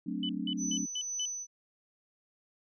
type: chord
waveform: sine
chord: D dominant seventh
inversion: first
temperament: equal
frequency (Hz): 185 / 220 / 261.6 / 293.7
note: F#3 / A3 / C4 / D4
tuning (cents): 0 / 0 / 0 / 0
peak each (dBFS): -38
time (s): 0.06-0.86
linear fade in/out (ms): 10
type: tone bursts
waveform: sine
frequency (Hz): 2999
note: F#7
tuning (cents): +23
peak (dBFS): -33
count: 5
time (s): 0.23-1.255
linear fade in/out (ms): 2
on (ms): 61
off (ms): 180
type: tone with tremolo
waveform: sine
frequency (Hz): 6000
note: F#8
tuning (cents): +23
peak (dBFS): -33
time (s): 0.57-1.47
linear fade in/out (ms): 50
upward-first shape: sine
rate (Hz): 2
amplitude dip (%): 40
effects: none